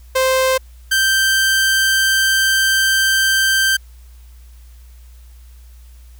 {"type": "tone pair in turn", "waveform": "sawtooth", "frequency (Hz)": [522, 1564.2], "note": ["C5", "G6"], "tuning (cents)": [-4, -4], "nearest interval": "octave + perfect fifth", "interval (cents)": 1900, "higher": "second", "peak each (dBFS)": -9, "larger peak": "neither", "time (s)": [[0.15, 0.58], [0.91, 3.77]], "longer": "second", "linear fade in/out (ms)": 10, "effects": ["added 60 Hz sine -38 dBFS peak until 6.19 s", "white hiss -54 dBFS RMS until 6.19 s"]}